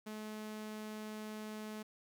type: tone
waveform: sawtooth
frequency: 214.7 Hz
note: A3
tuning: 42 cents flat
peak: -39 dBFS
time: 0.06-1.83 s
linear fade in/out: 10 ms
effects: 12-bit